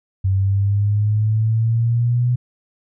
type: exponential sweep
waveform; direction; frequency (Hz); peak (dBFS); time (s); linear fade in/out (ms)
sine; up; 95 to 124; -14; 0.24-2.36; 10
effects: none